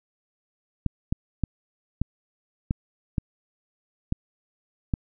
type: clicks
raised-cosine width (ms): 5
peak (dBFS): -11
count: 8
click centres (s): 0.863 / 1.125 / 1.437 / 2.016 / 2.709 / 3.182 / 4.124 / 4.938
effects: none